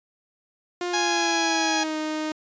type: tone with pitch glide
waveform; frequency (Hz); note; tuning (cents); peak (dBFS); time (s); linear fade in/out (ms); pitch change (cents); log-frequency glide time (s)
sawtooth; 353.6 to 309.6; F4 to D#4; +22 to -9; -22; 0.81-2.32; 2; -231; 0.91-1.97
type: harmonic tone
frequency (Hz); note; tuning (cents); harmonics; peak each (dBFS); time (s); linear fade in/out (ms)
830.6; G#5; 0; 1 / 2 / 3 / 4 / 5 / 6 / 7 / 8; -26 / -29 / -31 / -32 / -33 / -34 / -34 / -35; 0.93-1.84; 10
effects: resampled to 16000 Hz